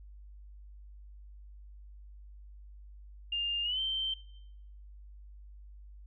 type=tone with pitch glide; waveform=sine; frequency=2808 to 3116 Hz; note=F7 to G7; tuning=+9 to -11 cents; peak=-30 dBFS; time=3.32-4.14 s; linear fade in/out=5 ms; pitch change=+180 cents; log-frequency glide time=3.63-3.8 s; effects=noise-tail reverb RT60 0.9 s tail -23 dB re dry + added 50 Hz sine -48 dBFS peak until 6.06 s